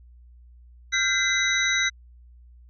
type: tone cluster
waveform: sine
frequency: 1396 / 1572 / 2039 / 3867 / 6030 Hz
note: F6 / G6 / C7 / B7 / F#8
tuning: -1 / +4 / -45 / -37 / +32 cents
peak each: -32 / -27 / -24 / -26 / -29 dBFS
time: 0.92-1.9 s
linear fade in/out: 20 ms
effects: added 60 Hz sine -47 dBFS peak until 2.69 s